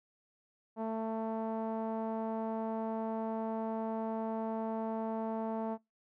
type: tone with low-pass filter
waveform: sawtooth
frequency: 222.5 Hz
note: A3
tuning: 20 cents sharp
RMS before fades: -36 dBFS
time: 0.76-5.78 s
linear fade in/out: 50 ms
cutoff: 820 Hz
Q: 2.9
effects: noise-tail reverb RT60 0.2 s tail -25 dB re dry